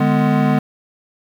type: chord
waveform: square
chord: G# diminished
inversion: second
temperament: just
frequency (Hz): 149.51 / 207.7 / 249.2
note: D3 / G#3 / B3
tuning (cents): +31 / 0 / +16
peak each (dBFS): -18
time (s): 0-0.59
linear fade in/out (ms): 5
effects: low-pass 2000 Hz 12 dB/octave + 7-bit